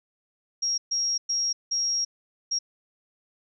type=tone bursts at uneven times; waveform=sine; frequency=5600 Hz; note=F8; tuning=4 cents sharp; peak=-23 dBFS; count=5; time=0.62-0.78 / 0.91-1.18 / 1.29-1.53 / 1.71-2.05 / 2.51-2.59 s; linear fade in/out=10 ms; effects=none